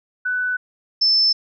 sine tone pair in turn, 1494 / 5280 Hz, F#6 / E8, +16 / +2 cents, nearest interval octave + minor seventh, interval 2186 cents, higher second, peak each -19 / -13 dBFS, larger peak second, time 0.25-0.57 / 1.01-1.33 s, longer neither, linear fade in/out 10 ms, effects none

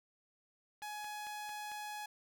sawtooth tone, 840 Hz, G#5, 19 cents sharp, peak -38 dBFS, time 0.82-2.06 s, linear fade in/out 5 ms
click train, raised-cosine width 0.3 ms, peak -38 dBFS, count 5, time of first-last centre 0.82-1.717 s, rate 4.46 Hz
effects none

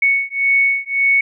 sine beating tone pair, 2217 / 2218.8 Hz, C#7 / C#7, 0 / +1 cents, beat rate 1.8 Hz, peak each -16 dBFS, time 0.02-1.21 s, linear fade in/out 5 ms, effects none

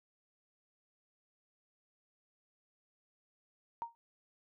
sine tone with exponential decay, 930 Hz, A#5, 4 cents flat, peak -32 dBFS, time 3.82-3.95 s, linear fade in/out 0 ms, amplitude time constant 27 ms, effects none

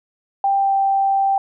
sine tone with pitch glide, 789 to 783.5 Hz, G5 to G5, +11 to -1 cents, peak -14 dBFS, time 0.44-1.38 s, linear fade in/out 2 ms, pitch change -12 cents, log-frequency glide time 0.59-0.73 s, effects none

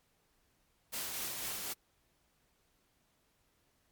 white noise with tremolo, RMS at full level -38 dBFS, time 0.92-1.74 s, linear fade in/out 20 ms, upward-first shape triangle, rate 4 Hz, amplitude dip 35%, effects pink hiss -74 dBFS RMS until 3.91 s + MP3 96 kbps

